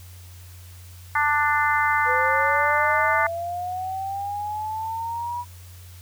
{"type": "harmonic tone", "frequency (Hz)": 295.3, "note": "D4", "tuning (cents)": 10, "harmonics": [3, 4, 5, 6, 7], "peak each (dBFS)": [-23, -24, -25, -26, -26], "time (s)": [1.15, 3.27], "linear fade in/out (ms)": 5}
{"type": "linear sweep", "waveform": "sine", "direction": "up", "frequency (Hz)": [493.9, 974], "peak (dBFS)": -26, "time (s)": [2.05, 5.45], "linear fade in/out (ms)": 50}
{"effects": ["added 90 Hz sine -41 dBFS peak until 6.01 s", "white hiss -50 dBFS RMS until 6.01 s"]}